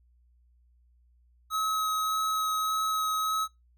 square tone with vibrato, 1278 Hz, D#6, 46 cents sharp, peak -27 dBFS, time 1.5-3.48 s, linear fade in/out 50 ms, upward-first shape sine, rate 1.7 Hz, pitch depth 8 cents each way, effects noise-tail reverb RT60 0.2 s tail -24 dB re dry + added 60 Hz sine -60 dBFS peak until 3.77 s

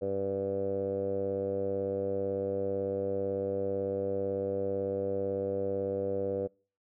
10% pulse tone with low-pass filter, 98 Hz, G2, in tune, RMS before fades -32 dBFS, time 0.01-6.48 s, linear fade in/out 20 ms, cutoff 520 Hz, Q 7.5, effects noise-tail reverb RT60 0.4 s tail -26 dB re dry

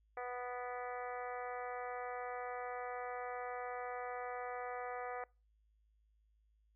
harmonic tone with a mistuned harmonic, 246.9 Hz, B3, in tune, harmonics 2 / 3 / 4 / 5 / 6 / 7 / 8 / 9, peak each -45 / -44 / -53 / -49 / -55 / -54 / -53 / -59 dBFS, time 0.17-5.24 s, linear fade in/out 2 ms, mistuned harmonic 9, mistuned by +53 cents, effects noise-tail reverb RT60 0.3 s tail -25 dB re dry + added 53 Hz sine -70 dBFS peak until 6.75 s

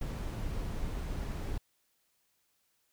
brown noise, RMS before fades -36 dBFS, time 0.01-1.58 s, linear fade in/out 5 ms, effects white hiss -75 dBFS RMS until 2.92 s

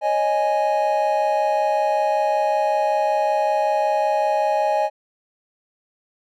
triangle chord, C# suspended second, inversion none, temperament equal with one note detuned, 554.4 / 619.7 / 830.6 Hz, C#5 / D#5 / G#5, 0 / -7 / 0 cents, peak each -24 / -19 / -18 dBFS, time 0.01-4.9 s, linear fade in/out 50 ms, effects none

